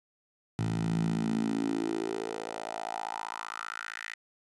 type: tone with high-pass filter sweep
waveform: 10% pulse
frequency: 55.3 Hz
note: A1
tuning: 9 cents sharp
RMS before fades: -33 dBFS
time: 0.59-4.14 s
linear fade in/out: 0 ms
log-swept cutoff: 120 to 1900 Hz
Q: 4.5
effects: resampled to 22050 Hz